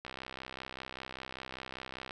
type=click train; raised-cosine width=0.3 ms; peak=-25 dBFS; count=135; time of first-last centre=0.05-2.108 s; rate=65.1 Hz; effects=none